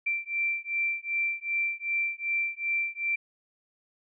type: beating tone pair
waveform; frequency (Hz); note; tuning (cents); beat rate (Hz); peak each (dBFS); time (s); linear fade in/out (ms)
sine; 2349 / 2351.6; D7 / D7; 0 / +2; 2.6; -30; 0.06-3.16; 10
effects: none